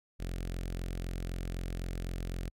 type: tone with notch filter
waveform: sawtooth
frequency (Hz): 43.92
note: F1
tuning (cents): +11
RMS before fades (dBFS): -37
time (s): 0.19-2.5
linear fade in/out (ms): 20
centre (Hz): 960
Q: 1.2
effects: AAC 64 kbps